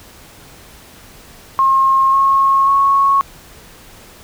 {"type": "tone with pitch steps", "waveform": "sine", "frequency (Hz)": [1073, 1087.4, 1101.9], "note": ["C6", "C#6", "C#6"], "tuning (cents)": [43, -34, -11], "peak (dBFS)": -9, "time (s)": [1.59, 3.21], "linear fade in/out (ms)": 0, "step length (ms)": 540, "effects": ["pink hiss -41 dBFS RMS until 4.23 s"]}